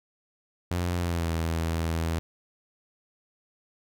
sawtooth tone with pitch glide, 88 to 82.11 Hz, F2 to E2, +14 to -6 cents, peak -22 dBFS, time 0.71-2.19 s, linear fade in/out 0 ms, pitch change -120 cents, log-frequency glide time 0.97-1.32 s, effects none

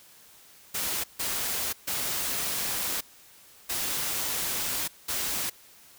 white noise bursts at uneven times, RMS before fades -30 dBFS, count 5, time 0.74-1.04 / 1.19-1.73 / 1.87-3.01 / 3.69-4.88 / 5.08-5.5 s, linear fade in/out 10 ms, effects white hiss -54 dBFS RMS until 5.98 s

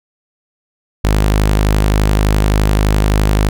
sawtooth tone, 51.7 Hz, G#1, 7 cents flat, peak -6 dBFS, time 1.04-3.49 s, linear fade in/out 5 ms, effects none

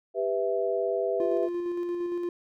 sine chord, E minor, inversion first, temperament just, 395.6 / 494.4 / 659.3 Hz, G4 / B4 / E5, +16 / +2 / 0 cents, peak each -29 dBFS, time 0.14-1.49 s, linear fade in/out 50 ms
triangle tone with tremolo, 349.2 Hz, F4, in tune, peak -25 dBFS, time 1.2-2.29 s, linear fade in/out 2 ms, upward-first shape square, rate 8.7 Hz, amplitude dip 25%
effects none

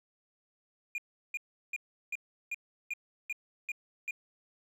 triangle tone bursts, 2425 Hz, D#7, 45 cents flat, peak -31 dBFS, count 9, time 0.95-4.109 s, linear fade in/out 2 ms, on 31 ms, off 360 ms, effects none

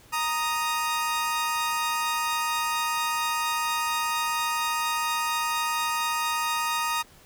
sawtooth tone pair together, 932.3 / 1244.5 Hz, A#5 / D#6, 0 / 0 cents, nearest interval perfect fourth, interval 500 cents, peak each -24 dBFS, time 0.12-7.03 s, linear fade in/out 20 ms, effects pink hiss -54 dBFS RMS until 7.25 s

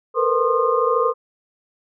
sine tone cluster, 451.7 / 473.4 / 506 / 1057 / 1221 Hz, A4 / A#4 / B4 / C6 / D#6, +45 / +27 / +42 / +17 / -33 cents, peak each -22 dBFS, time 0.14-1.14 s, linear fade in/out 50 ms, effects none

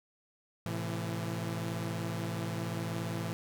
sawtooth chord, A minor, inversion none, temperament equal with one note detuned, 110 / 130.81 / 167.69 Hz, A2 / C3 / E3, 0 / 0 / +30 cents, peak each -33 / -39 / -33 dBFS, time 0.66-3.33 s, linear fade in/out 0 ms, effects none

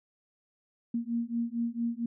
sine beating tone pair, 231.9 / 236.3 Hz, A#3 / A#3, -9 / +24 cents, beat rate 4.4 Hz, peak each -32 / -32 dBFS, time 0.94-2.06 s, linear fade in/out 5 ms, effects none

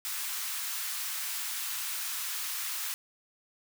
white high-pass noise, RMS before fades -35 dBFS, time 0.05-2.94 s, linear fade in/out 0 ms, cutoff 1000 Hz, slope 24 dB/octave, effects none

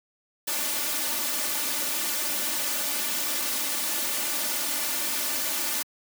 white noise with comb filter, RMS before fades -28 dBFS, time 0.47-5.83 s, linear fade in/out 10 ms, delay 3.4 ms, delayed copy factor +1, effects high-pass 150 Hz 12 dB/octave

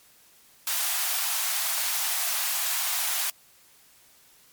white high-pass noise, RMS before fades -27 dBFS, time 0.67-3.3 s, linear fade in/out 2 ms, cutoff 640 Hz, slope 96 dB/octave, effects white hiss -57 dBFS RMS until 4.52 s + MP3 96 kbps

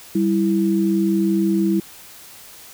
sine tone pair together, 195.92 / 329.5 Hz, G3 / E4, -1 / -1 cents, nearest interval major sixth, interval 900 cents, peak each -18 dBFS, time 0.15-1.8 s, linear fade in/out 5 ms, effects white hiss -42 dBFS RMS until 2.73 s

